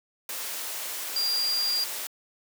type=tone in noise; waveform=sine; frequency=4779 Hz; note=D8; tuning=29 cents sharp; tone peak=-24 dBFS; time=1.16-1.84 s; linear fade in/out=2 ms; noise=white; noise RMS=-34 dBFS; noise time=0.29-2.07 s; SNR=+7 dB; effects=high-pass 400 Hz 12 dB/octave